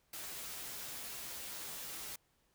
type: noise with comb filter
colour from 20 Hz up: white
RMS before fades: -45 dBFS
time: 0.13-2.16 s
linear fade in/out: 5 ms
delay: 11 ms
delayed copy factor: -0.65
effects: pink hiss -75 dBFS RMS until 2.54 s